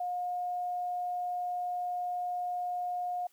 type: tone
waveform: sine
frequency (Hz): 716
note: F5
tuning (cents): +43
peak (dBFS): -31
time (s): 0-3.27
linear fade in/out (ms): 5
effects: white hiss -67 dBFS RMS until 3.32 s + high-pass 300 Hz 12 dB/octave